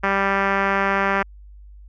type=tone with low-pass filter; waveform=5% pulse; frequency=196.4 Hz; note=G3; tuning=4 cents sharp; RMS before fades=-20 dBFS; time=0.03-1.23 s; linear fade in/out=10 ms; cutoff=1800 Hz; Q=1.3; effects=added 50 Hz sine -40 dBFS peak until 1.88 s